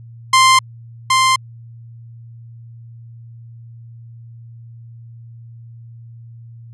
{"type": "tone with echo", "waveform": "sawtooth", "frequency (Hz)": 1046.5, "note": "C6", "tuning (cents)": 0, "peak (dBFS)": -4, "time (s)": [0.33, 0.59], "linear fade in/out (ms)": 5, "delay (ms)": 770, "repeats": 1, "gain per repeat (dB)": -3, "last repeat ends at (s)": 1.36, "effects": ["added 116 Hz sine -35 dBFS peak until 6.73 s", "resampled to 24000 Hz"]}